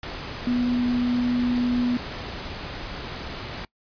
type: tone in noise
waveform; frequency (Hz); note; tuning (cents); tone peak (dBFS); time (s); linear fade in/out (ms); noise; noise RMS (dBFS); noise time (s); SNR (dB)
sine; 245; B3; -14; -20; 0.47-1.97; 2; pink; -34; 0.03-3.65; +11
effects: noise-tail reverb RT60 0.1 s tail -23 dB re dry + resampled to 11025 Hz